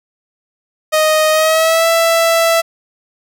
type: tone with pitch glide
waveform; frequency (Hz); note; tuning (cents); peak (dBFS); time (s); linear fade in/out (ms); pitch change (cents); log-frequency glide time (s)
sawtooth; 622.3 to 663.1; D#5 to E5; 0 to +10; -6; 0.92-2.62; 20; +110; 1.31-1.88
effects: none